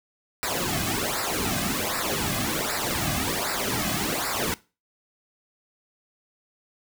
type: noise with flanger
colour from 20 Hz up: pink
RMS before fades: -27 dBFS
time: 0.43-4.54 s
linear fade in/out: 0 ms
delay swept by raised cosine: 0.31 to 2.21 ms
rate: 1.3 Hz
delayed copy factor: -0.85
effects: noise-tail reverb RT60 0.3 s tail -20 dB re dry